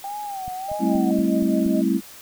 sine tone with vibrato, 784 Hz, G5, in tune, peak -28 dBFS, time 0.04-1.11 s, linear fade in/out 2 ms, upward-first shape sine, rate 1.6 Hz, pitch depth 110 cents each way
click train, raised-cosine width 5 ms, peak -25 dBFS, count 6, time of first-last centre 0.48-1.662 s, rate 4.23 Hz
sine tone with tremolo, 620 Hz, D#5, 6 cents flat, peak -25 dBFS, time 0.68-1.82 s, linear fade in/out 10 ms, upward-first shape triangle, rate 4.8 Hz, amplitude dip 80%
sine chord, A minor seventh, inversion third, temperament equal with one note detuned, 196 / 220 / 266.7 / 329.6 Hz, G3 / A3 / C4 / E4, 0 / 0 / +33 / 0 cents, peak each -23 dBFS, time 0.79-2.01 s, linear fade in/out 50 ms
effects white hiss -43 dBFS RMS until 2.21 s

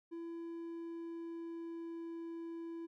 triangle tone with pitch glide, 335.2 to 333.3 Hz, E4 to E4, +29 to +19 cents, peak -40 dBFS, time 0.11-2.87 s, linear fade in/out 20 ms, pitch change -10 cents, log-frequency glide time 0.31-2.24 s, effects none

